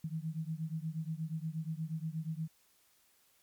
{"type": "beating tone pair", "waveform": "sine", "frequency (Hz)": [156.2, 164.6], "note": ["D#3", "E3"], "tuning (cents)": [7, -2], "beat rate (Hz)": 8.4, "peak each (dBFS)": [-38, -39], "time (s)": [0.04, 2.48], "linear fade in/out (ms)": 5, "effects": ["white hiss -69 dBFS RMS until 3.42 s", "MP3 96 kbps"]}